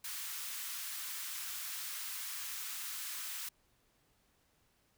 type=high-pass noise; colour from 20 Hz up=white; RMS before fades=-42 dBFS; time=0.04-3.49 s; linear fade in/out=5 ms; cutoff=1100 Hz; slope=24 dB/octave; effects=pink hiss -73 dBFS RMS until 4.97 s